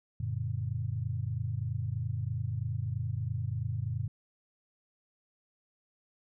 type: chord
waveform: sine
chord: Gb augmented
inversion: none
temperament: just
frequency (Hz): 92.5 / 115.62 / 144.53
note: Gb2 / Bb2 / D3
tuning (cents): 0 / -14 / -27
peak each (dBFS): -36 / -33 / -38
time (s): 0.2-4.08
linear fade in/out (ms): 5
effects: none